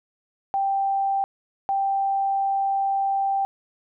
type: tone bursts at uneven times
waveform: sine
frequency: 785 Hz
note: G5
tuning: 2 cents sharp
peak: -20 dBFS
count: 2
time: 0.54-1.24 / 1.69-3.45 s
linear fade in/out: 0 ms
effects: none